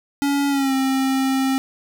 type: tone with pitch glide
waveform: square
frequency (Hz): 282 to 266.2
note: C#4 to C4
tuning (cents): +30 to +30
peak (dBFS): -18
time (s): 0.22-1.58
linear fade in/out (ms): 0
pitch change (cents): -100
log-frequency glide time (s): 0.49-0.73
effects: none